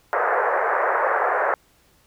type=band-pass noise; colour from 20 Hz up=pink; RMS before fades=-21 dBFS; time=0.13-1.54 s; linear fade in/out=0 ms; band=450 to 1800 Hz; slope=48 dB/octave; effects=pink hiss -59 dBFS RMS until 2.06 s